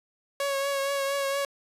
sawtooth tone with vibrato, 554.4 Hz, C#5, in tune, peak -22 dBFS, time 0.4-1.45 s, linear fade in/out 2 ms, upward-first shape triangle, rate 4.3 Hz, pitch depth 30 cents each way, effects resampled to 32000 Hz

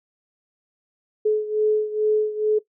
sine beating tone pair, 427.1 / 429.4 Hz, G#4 / A4, +48 / -42 cents, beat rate 2.3 Hz, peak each -19 / -23 dBFS, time 1.25-2.59 s, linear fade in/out 10 ms, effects noise-tail reverb RT60 0.1 s tail -17 dB re dry

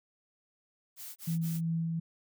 blue noise bursts, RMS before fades -44 dBFS, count 3, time 0.96-1.61 s, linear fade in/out 50 ms, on 200 ms, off 25 ms
sine tone with tremolo, 164.81 Hz, E3, in tune, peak -28 dBFS, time 1.27-2 s, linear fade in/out 10 ms, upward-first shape sine, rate 2.7 Hz, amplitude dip 25%
effects none

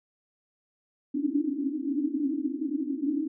pink band-pass noise, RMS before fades -29 dBFS, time 1.14-3.28 s, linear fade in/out 10 ms, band 270 to 310 Hz, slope 96 dB/octave, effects none

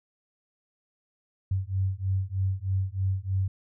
sine beating tone pair, 94 / 97.2 Hz, F#2 / G2, +28 / -14 cents, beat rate 3.2 Hz, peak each -28 dBFS, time 1.51-3.48 s, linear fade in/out 5 ms, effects none

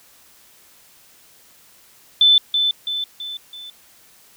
sine tone with echo, 3520 Hz, A7, in tune, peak -9 dBFS, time 2.21-2.38 s, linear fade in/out 2 ms, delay 330 ms, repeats 4, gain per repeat -6 dB, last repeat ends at 3.7 s, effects white hiss -51 dBFS RMS until 4.36 s

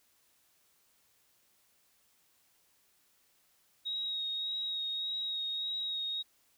sine tone with vibrato, 3779 Hz, A#7, 23 cents sharp, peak -33 dBFS, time 3.85-6.23 s, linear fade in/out 20 ms, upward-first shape sine, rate 1.7 Hz, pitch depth 21 cents each way, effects white hiss -70 dBFS RMS until 6.57 s

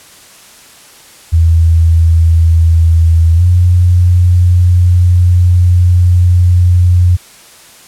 sine tone with pitch glide, 82.41 to 88.84 Hz, E2 to F2, 0 to +30 cents, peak -4 dBFS, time 1.32-7.17 s, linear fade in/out 20 ms, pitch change +130 cents, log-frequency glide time 3.35-3.43 s, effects white hiss -38 dBFS RMS until 7.87 s + low-pass 11000 Hz 12 dB/octave

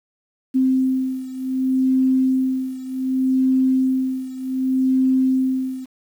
sine beating tone pair, 260.6 / 261.26 Hz, C4 / C4, -7 / -2 cents, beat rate 0.66 Hz, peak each -18 / -21 dBFS, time 0.54-5.86 s, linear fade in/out 20 ms, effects 8-bit

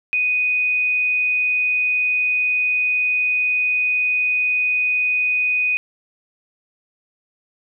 sine tone, 2489 Hz, D#7, in tune, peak -16 dBFS, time 0.13-5.77 s, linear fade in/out 0 ms, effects none

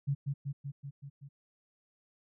sine tone with echo, 140 Hz, C#3, 18 cents sharp, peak -27 dBFS, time 0.07-0.15 s, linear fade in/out 20 ms, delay 190 ms, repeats 6, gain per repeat -3 dB, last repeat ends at 1.29 s, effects none

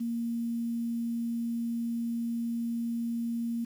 sine tone with quantisation, 233.1 Hz, A#3, in tune, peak -29 dBFS, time 0-3.65 s, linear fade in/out 10 ms, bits 9, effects none

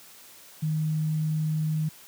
sine tone, 155.56 Hz, D#3, in tune, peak -23 dBFS, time 0.62-1.89 s, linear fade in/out 10 ms, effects white hiss -50 dBFS RMS until 2.07 s + high-pass 100 Hz 12 dB/octave

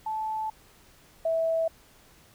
sine tone pair in turn, 872 / 653.3 Hz, A5 / E5, -16 / -16 cents, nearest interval perfect fourth, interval 500 cents, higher first, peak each -28 / -23 dBFS, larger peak second, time 0.06-0.5 / 1.25-1.68 s, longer first, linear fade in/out 5 ms, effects pink hiss -57 dBFS RMS until 2.34 s

